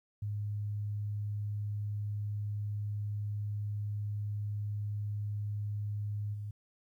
sine tone with level steps, 103.83 Hz, G#2, in tune, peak -33 / -37 dBFS, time 0.22-6.51 s, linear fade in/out 5 ms, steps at 6.33 s, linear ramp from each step 20 ms, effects 12-bit

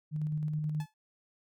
sine tone with tremolo, 152.5 Hz, D#3, 34 cents flat, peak -29 dBFS, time 0.11-0.86 s, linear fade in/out 50 ms, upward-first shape square, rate 9.4 Hz, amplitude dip 25%
sawtooth tone with exponential decay, 864 Hz, A5, 32 cents flat, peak -38 dBFS, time 0.8-0.94 s, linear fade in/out 2 ms, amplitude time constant 29 ms
effects none

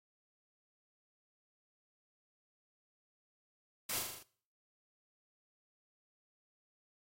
white noise with echo, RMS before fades -38 dBFS, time 3.89-3.99 s, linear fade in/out 5 ms, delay 40 ms, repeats 6, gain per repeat -3 dB, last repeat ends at 4.23 s, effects noise-tail reverb RT60 0.5 s tail -20 dB re dry + AAC 48 kbps

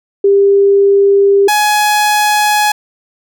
sine / sawtooth tone pair in turn, 398.1 / 840.1 Hz, G4 / G#5, +27 / +20 cents, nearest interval octave + minor second, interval 1293 cents, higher second, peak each -5 dBFS, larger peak neither, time 0.24-1.48 / 1.48-2.72 s, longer neither, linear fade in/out 5 ms, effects none

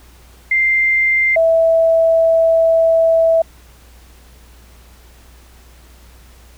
sine tone pair in turn, 2093 / 655.8 Hz, C7 / E5, 0 / -9 cents, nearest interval octave + minor sixth, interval 2009 cents, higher first, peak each -11 / -9 dBFS, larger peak second, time 0.51-1.36 / 1.36-3.42 s, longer second, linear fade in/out 5 ms, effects added 60 Hz sine -42 dBFS peak until 6.57 s + pink hiss -48 dBFS RMS until 6.57 s

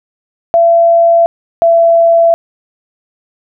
sine tone pair in turn, 675 / 670.7 Hz, E5 / E5, +41 / +30 cents, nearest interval unison, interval 11 cents, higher first, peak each -4 dBFS, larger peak neither, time 0.54-1.26 / 1.62-2.34 s, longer neither, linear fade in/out 0 ms, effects none

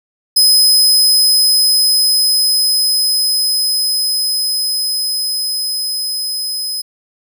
sawtooth tone with level ramp, 5060 Hz, D#8, 28 cents sharp, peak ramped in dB -4 to -16 dBFS, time 0.36-6.82 s, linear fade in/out 10 ms, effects none

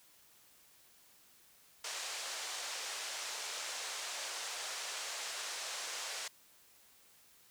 white band-pass noise, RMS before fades -42 dBFS, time 1.84-6.28 s, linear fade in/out 5 ms, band 480 to 7700 Hz, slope 24 dB/octave, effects white hiss -64 dBFS RMS until 7.5 s

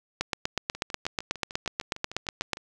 two click trains, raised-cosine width 0.2 ms, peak -9 / -22 dBFS, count 20 / 13, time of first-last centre 0.21-2.533 / 0.75-2.571 s, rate 8.18 / 6.59 Hz, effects none

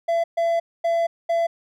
triangle tone bursts at uneven times, 673 Hz, E5, 36 cents sharp, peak -16 dBFS, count 4, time 0.08-0.24 / 0.37-0.6 / 0.84-1.07 / 1.29-1.47 s, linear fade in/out 10 ms, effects none

